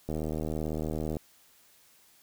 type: click train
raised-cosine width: 2 ms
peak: -20 dBFS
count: 85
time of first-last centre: 0.09-1.168 s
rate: 77.9 Hz
effects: white hiss -61 dBFS RMS until 2.22 s